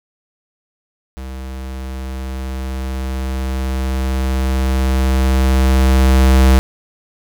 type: tone with level ramp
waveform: square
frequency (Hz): 65.41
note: C2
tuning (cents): 0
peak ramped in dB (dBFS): -27 to -7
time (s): 1.17-6.59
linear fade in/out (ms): 0
effects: none